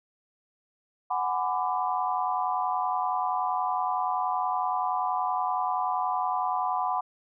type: chord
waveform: sine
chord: G# half-diminished seventh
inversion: third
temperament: equal with one note detuned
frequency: 740 / 830.6 / 1004.5 / 1174.7 Hz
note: F#5 / G#5 / B5 / D6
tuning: 0 / 0 / +29 / 0 cents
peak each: -29 / -33 / -29 / -33 dBFS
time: 1.1-7.01 s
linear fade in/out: 10 ms
effects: none

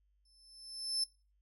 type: tone with exponential growth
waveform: 35% pulse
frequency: 5274 Hz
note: E8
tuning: in tune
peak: -27 dBFS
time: 0.25-1.04 s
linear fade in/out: 5 ms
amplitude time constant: 170 ms
effects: noise-tail reverb RT60 0.3 s tail -20 dB re dry + added 50 Hz sine -70 dBFS peak until 1.41 s

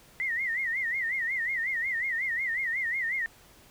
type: tone with vibrato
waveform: sine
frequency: 1975.5 Hz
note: B6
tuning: in tune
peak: -27 dBFS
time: 0.2-3.26 s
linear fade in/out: 0 ms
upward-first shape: sine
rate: 5.5 Hz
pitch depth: 150 cents each way
effects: pink hiss -56 dBFS RMS until 3.7 s

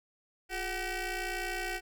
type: ring-modulated tone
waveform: 15% pulse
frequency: 386.8 Hz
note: G4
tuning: 23 cents flat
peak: -24 dBFS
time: 0.49-1.81 s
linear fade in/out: 50 ms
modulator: 1130 Hz
effects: none

